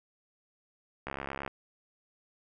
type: click train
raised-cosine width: 0.5 ms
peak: -21 dBFS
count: 29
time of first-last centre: 1.07-1.478 s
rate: 68.7 Hz
effects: none